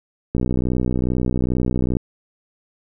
click train, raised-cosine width 3 ms, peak -8 dBFS, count 102, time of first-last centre 0.35-1.969 s, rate 62.4 Hz, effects none

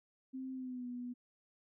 sine tone with pitch glide, 261.6 to 245.5 Hz, C4 to B3, 0 to -10 cents, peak -40 dBFS, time 0.33-1.14 s, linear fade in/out 20 ms, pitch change -110 cents, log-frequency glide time 0.53-0.87 s, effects none

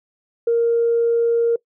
sine tone, 466.2 Hz, A#4, in tune, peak -13 dBFS, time 0.47-1.56 s, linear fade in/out 5 ms, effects noise-tail reverb RT60 0.1 s tail -22 dB re dry + tanh soft clip ceiling -9 dBFS

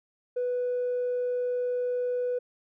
triangle tone with tanh clipping, 493.9 Hz, B4, in tune, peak -26 dBFS, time 0.36-2.39 s, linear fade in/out 10 ms, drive 5 dB, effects none

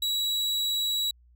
40% pulse tone, 3894 Hz, B7, 25 cents flat, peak -24 dBFS, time 0.02-1.11 s, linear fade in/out 5 ms, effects added 60 Hz sine -55 dBFS peak until 1.35 s

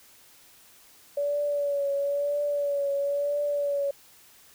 sine tone with vibrato, 571 Hz, D5, 49 cents flat, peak -24 dBFS, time 1.17-3.91 s, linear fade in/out 5 ms, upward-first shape triangle, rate 1 Hz, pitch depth 38 cents each way, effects white hiss -55 dBFS RMS until 4.54 s

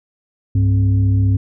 sine tone with frequency modulation, 100 Hz, G2, 35 cents sharp, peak -11 dBFS, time 0.55-1.37 s, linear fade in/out 5 ms, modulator 165 Hz, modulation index 0.48, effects none

